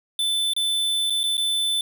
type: tone with dropouts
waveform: square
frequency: 3520 Hz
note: A7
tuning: in tune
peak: -21 dBFS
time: 0.19-1.81 s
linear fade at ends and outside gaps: 2 ms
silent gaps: 0.535-0.564 / 1.099-1.104 / 1.233-1.238 / 1.37-1.378 s
effects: none

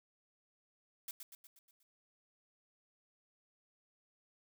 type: noise with echo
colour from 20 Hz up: blue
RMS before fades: -44 dBFS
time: 1.08-1.11 s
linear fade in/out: 2 ms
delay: 120 ms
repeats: 6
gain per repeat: -5 dB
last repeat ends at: 1.83 s
effects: none

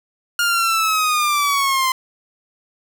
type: linear sweep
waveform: sawtooth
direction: down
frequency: 1419 to 1032 Hz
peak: -12 dBFS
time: 0.39-1.92 s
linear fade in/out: 2 ms
effects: none

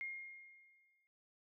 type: tone with exponential decay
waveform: sine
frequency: 2133 Hz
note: C7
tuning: 33 cents sharp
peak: -39 dBFS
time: 0.01-1.07 s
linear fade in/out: 0 ms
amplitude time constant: 230 ms
effects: none

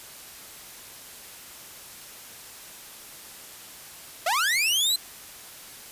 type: linear sweep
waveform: sawtooth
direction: up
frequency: 610 to 4119 Hz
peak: -18 dBFS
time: 4.26-4.96 s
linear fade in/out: 5 ms
effects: white hiss -44 dBFS RMS until 5.91 s + resampled to 32000 Hz

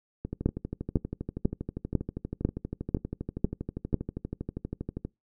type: two click trains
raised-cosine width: 3 ms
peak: -10 / -20 dBFS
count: 8 / 61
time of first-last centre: 0.46-3.943 / 0.25-5.05 s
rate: 2.01 / 12.5 Hz
effects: noise-tail reverb RT60 0.2 s tail -24 dB re dry

